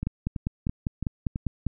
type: two click trains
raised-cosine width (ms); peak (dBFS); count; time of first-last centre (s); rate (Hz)
5; -14 / -17; 9 / 5; 0.07-1.667 / 0.03-1.359; 5.01 / 3.01
effects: none